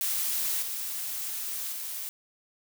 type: noise with level steps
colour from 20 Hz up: blue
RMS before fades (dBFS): -29 / -34 / -36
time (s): 0.01-2.09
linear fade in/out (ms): 0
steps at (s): 0.62 / 1.72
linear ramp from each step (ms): 5
effects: none